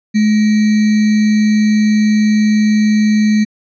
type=tone with sample-and-hold; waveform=sine; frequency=213.1 Hz; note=G#3; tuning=45 cents sharp; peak=-8 dBFS; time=0.14-3.45 s; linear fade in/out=20 ms; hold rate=2100 Hz; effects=resampled to 16000 Hz